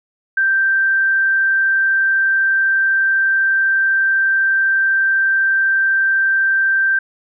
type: tone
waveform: sine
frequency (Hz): 1568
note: G6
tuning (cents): 0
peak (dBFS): -12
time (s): 0.37-6.99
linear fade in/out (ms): 5
effects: none